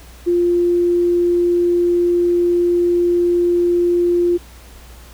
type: tone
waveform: sine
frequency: 349.2 Hz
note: F4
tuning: in tune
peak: -12 dBFS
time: 0.26-4.38 s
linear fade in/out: 20 ms
effects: added 60 Hz sine -39 dBFS peak until 5.13 s + pink hiss -44 dBFS RMS until 5.13 s